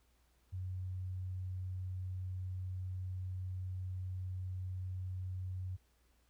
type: tone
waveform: sine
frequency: 92.5 Hz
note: F#2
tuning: in tune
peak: -38 dBFS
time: 0.52-5.77 s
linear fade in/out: 20 ms
effects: added 60 Hz sine -70 dBFS peak until 6.29 s + pink hiss -75 dBFS RMS until 6.29 s